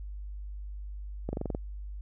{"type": "slowing click train", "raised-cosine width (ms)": 2, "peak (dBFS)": -19, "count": 7, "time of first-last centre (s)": [1.29, 1.549], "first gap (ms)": 40, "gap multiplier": 1.03, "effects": ["added 50 Hz sine -37 dBFS peak until 2.01 s"]}